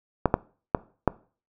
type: clicks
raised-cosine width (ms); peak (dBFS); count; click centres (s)
1; -4; 4; 0.257 / 0.341 / 0.748 / 1.077
effects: noise-tail reverb RT60 0.4 s tail -21 dB re dry